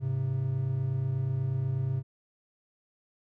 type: tone pair together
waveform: triangle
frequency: 104.7 / 132.95 Hz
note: G#2 / C3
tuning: +15 / +28 cents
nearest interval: major third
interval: 413 cents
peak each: -31 / -26 dBFS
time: 0-2.03 s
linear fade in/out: 50 ms
effects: none